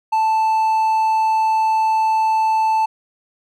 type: tone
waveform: triangle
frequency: 880 Hz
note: A5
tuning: in tune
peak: -12 dBFS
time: 0.12-2.86 s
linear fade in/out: 10 ms
effects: none